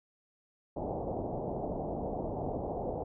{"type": "low-pass noise", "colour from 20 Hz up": "white", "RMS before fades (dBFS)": -36, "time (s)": [0.76, 3.04], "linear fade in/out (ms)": 10, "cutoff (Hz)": 790, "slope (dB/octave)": 48, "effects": []}